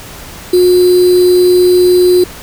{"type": "tone with sample-and-hold", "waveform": "sine", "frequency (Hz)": 360, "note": "F#4", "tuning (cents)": -47, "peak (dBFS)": -4, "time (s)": [0.53, 2.24], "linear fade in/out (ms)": 5, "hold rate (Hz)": 4410, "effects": ["pink hiss -30 dBFS RMS until 2.42 s"]}